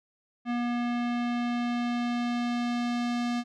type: tone with low-pass filter sweep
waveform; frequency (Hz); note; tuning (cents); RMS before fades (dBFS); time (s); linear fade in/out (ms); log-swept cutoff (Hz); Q
square; 240.4; B3; -46; -29; 0.45-3.44; 50; 2500 to 5200; 1
effects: none